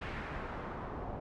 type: noise with low-pass filter sweep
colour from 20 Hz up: pink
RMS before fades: -41 dBFS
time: 0.01-1.2 s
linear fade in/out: 10 ms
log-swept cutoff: 2200 to 800 Hz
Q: 1.4
effects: none